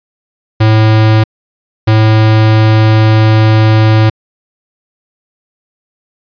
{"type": "tone bursts at uneven times", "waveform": "square", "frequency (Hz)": 109.4, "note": "A2", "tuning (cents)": -9, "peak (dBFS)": -5, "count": 2, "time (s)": [[0.6, 1.24], [1.87, 4.1]], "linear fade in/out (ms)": 10, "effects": ["resampled to 11025 Hz"]}